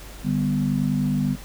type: chord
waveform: sine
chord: G major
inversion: second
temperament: equal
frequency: 146.83 / 196 / 246.9 Hz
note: D3 / G3 / B3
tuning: 0 / 0 / 0 cents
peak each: -24 dBFS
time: 0.23-1.37 s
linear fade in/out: 50 ms
effects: added 50 Hz sine -39 dBFS peak until 1.44 s + pink hiss -43 dBFS RMS until 1.44 s